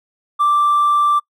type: tone with hard clipping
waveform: triangle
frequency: 1174 Hz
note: D6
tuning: 1 cent flat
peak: -11 dBFS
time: 0.39-1.2 s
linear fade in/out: 20 ms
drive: 2 dB
effects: noise-tail reverb RT60 0.1 s tail -26 dB re dry